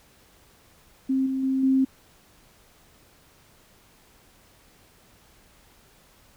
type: tone with level steps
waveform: sine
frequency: 265.1 Hz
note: C4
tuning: 23 cents sharp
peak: -20 / -24 / -21 / -17 dBFS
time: 1.09-1.85 s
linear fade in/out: 10 ms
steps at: 1.26 / 1.43 / 1.63 s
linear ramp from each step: 5 ms
effects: pink hiss -57 dBFS RMS until 6.36 s